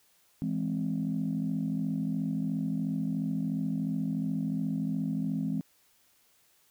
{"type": "chord", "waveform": "sine", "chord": "E augmented", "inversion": "none", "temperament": "equal", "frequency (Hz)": [164.81, 207.7, 261.6], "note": ["E3", "G#3", "B#3"], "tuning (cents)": [0, 0, 0], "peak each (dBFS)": -32, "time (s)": [0.42, 5.61], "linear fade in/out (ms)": 0, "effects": ["tanh soft clip ceiling -21 dBFS", "white hiss -66 dBFS RMS until 6.7 s"]}